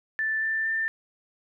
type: tone with pitch steps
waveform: sine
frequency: 1762 / 1775.3 / 1788.7 Hz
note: A6 / A6 / A6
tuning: +2 / +15 / +28 cents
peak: -24 dBFS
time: 0.19-0.88 s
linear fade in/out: 0 ms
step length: 230 ms
effects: none